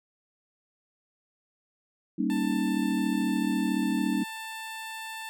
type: chord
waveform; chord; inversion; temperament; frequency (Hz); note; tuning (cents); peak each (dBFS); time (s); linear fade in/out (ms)
sine; Eb dominant seventh; first; equal; 196 / 233.1 / 277.2 / 311.1; G3 / Bb3 / Db4 / Eb4; 0 / 0 / 0 / 0; -30; 2.18-4.24; 10
type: tone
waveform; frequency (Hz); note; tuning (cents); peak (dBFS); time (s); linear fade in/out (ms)
15% pulse; 887; A5; +14; -30; 2.3-5.29; 0
effects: none